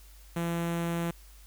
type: tone with notch filter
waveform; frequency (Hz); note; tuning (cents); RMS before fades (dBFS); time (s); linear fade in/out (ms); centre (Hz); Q
sawtooth; 169.4; E3; +48; -31; 0.36-1.11; 5; 4800; 1.5
effects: added 50 Hz sine -50 dBFS peak until 1.46 s + white hiss -58 dBFS RMS until 1.46 s